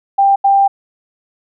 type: tone bursts at uneven times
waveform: sine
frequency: 791 Hz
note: G5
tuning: 15 cents sharp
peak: -7 dBFS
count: 2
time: 0.18-0.36 / 0.44-0.68 s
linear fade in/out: 10 ms
effects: none